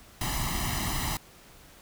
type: noise with comb filter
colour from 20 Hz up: pink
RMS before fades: -30 dBFS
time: 0.21-1.17 s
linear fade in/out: 2 ms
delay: 1 ms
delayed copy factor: +0.8
effects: pink hiss -53 dBFS RMS until 1.81 s